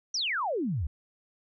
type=exponential sweep; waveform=sine; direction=down; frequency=6080 to 65.2 Hz; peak=-27 dBFS; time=0.14-0.87 s; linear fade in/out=5 ms; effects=none